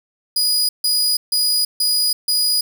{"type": "tone bursts", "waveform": "sawtooth", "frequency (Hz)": 4923, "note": "D#8", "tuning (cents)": -19, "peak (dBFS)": -12, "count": 5, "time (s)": [0.36, 2.61], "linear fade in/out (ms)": 5, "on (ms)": 330, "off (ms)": 150, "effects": []}